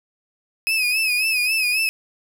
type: tone with vibrato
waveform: 35% pulse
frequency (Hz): 2542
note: D#7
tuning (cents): +36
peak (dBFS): -16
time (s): 0.67-1.89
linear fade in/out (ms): 0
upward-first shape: sine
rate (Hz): 3.7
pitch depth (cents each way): 75
effects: none